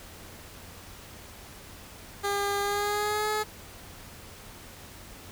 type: tone with pitch glide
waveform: 15% pulse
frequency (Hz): 403 to 426.5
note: G4 to G#4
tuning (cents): +48 to +46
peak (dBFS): -20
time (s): 2.23-3.44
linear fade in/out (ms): 20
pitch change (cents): +98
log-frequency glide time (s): 2.61-3.29
effects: added 88 Hz sine -53 dBFS peak until 5.31 s + pink hiss -47 dBFS RMS until 5.31 s